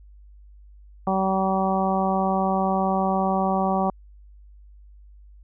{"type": "harmonic tone", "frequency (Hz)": 191, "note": "G3", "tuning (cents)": -45, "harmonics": [1, 2, 3, 4, 5, 6], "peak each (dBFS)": [-24, -30, -28, -24, -30, -30], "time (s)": [1.07, 3.9], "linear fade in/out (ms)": 2, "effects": ["added 50 Hz sine -45 dBFS peak until 5.43 s"]}